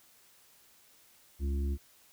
harmonic tone, 69.5 Hz, C#2, 5 cents sharp, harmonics 1 / 3 / 4 / 5, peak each -29 / -42 / -47 / -44 dBFS, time 1.39-1.78 s, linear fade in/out 50 ms, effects white hiss -62 dBFS RMS until 2.12 s

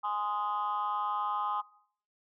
sine chord, Ab major, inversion none, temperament just, 830.6 / 1038.3 / 1245.9 Hz, Ab5 / C6 / Eb6, 0 / -14 / +2 cents, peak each -33 dBFS, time 0.03-1.62 s, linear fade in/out 20 ms, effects noise-tail reverb RT60 0.6 s tail -21 dB re dry + tanh soft clip ceiling -23 dBFS

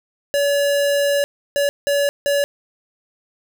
square tone bursts at uneven times, 569 Hz, C#5, 45 cents sharp, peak -16 dBFS, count 4, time 0.34-1.24 / 1.56-1.69 / 1.87-2.09 / 2.26-2.44 s, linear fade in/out 0 ms, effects none

